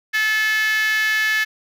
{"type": "tone with high-pass filter", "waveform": "5% pulse", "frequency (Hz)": 433.1, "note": "A4", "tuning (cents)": -27, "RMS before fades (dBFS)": -19, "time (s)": [0.13, 1.45], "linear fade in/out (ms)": 20, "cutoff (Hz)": 1800, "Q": 9.1, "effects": []}